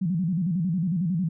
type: tone with vibrato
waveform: sine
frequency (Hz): 174.61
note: F3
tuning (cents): 0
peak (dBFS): -22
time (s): 0.01-1.29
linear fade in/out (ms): 10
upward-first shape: square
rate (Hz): 11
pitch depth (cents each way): 140
effects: none